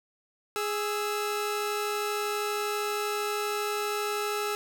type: tone pair together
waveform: sawtooth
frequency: 415.3 / 1318.5 Hz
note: G#4 / E6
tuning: 0 / 0 cents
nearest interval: octave + minor sixth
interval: 2000 cents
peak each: -26 / -29 dBFS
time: 0.56-4.55 s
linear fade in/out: 0 ms
effects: none